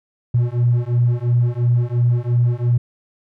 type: beating tone pair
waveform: triangle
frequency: 119.4 / 122.3 Hz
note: A#2 / B2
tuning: +42 / -16 cents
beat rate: 2.9 Hz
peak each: -14 dBFS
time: 0.34-2.78 s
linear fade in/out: 10 ms
effects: tanh soft clip ceiling -9 dBFS